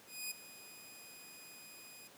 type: tone with ADSR envelope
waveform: 10% pulse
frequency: 2482 Hz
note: D#7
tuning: 5 cents flat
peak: -29 dBFS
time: 0.06-2.08 s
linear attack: 250 ms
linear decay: 11 ms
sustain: -15 dB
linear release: 10 ms
effects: pink hiss -59 dBFS RMS until 2.17 s + high-pass 200 Hz 12 dB/octave